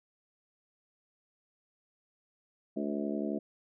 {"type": "harmonic tone with a mistuned harmonic", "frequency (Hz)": 71.6, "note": "D2", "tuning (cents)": -43, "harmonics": [3, 4, 5, 6, 7, 8, 9], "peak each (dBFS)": [-35, -36, -38, -45, -44, -48, -41], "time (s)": [2.76, 3.39], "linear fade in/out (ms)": 10, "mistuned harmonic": 8, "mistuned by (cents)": -27, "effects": []}